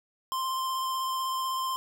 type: tone with vibrato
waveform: square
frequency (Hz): 1046.5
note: C6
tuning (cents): 0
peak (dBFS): -29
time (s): 0.32-1.76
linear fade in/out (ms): 0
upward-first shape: sine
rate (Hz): 16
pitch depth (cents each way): 12
effects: none